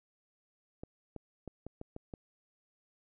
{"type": "clicks", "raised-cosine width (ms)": 2, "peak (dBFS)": -29, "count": 7, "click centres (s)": [0.835, 1.163, 1.477, 1.666, 1.814, 1.964, 2.138], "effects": []}